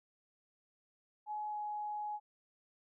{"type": "tone with pitch glide", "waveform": "sine", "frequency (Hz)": [845, 839.2], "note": ["G#5", "G#5"], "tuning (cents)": [30, 18], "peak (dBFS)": -37, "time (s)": [1.26, 2.2], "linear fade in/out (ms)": 50, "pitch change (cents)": -12, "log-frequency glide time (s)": [1.5, 1.56], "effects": []}